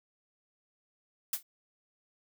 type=noise with exponential decay; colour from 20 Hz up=blue; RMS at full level=-26 dBFS; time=1.33-1.43 s; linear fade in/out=5 ms; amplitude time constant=21 ms; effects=none